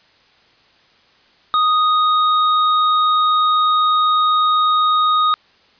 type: tone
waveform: square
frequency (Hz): 1244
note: D#6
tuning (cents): -1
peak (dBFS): -13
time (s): 1.54-5.34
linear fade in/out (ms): 0
effects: white hiss -53 dBFS RMS until 5.79 s + resampled to 11025 Hz